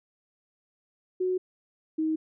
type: tone pair in turn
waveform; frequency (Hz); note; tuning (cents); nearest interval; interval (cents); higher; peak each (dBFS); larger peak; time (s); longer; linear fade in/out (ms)
sine; 368.5 / 315.4; F#4 / D#4; -7 / +24; minor third; 269; first; -24; neither; 1.2-1.38 / 1.98-2.16; neither; 10
effects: none